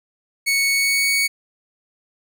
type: tone with pitch glide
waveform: sawtooth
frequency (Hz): 2217 to 2232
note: C#7 to C#7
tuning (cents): 0 to +11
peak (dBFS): -13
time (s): 0.46-1.28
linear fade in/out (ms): 20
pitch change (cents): +11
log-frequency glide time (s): 0.7-1.09
effects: none